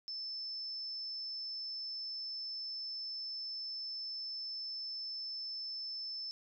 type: tone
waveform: sine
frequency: 5274 Hz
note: E8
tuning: in tune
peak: -39 dBFS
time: 0.08-6.31 s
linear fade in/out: 0 ms
effects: none